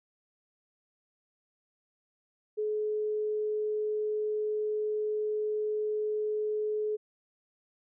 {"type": "tone", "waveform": "sine", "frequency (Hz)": 425.8, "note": "G#4", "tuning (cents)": 43, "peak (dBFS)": -28, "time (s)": [2.57, 6.97], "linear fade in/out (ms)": 20, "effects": []}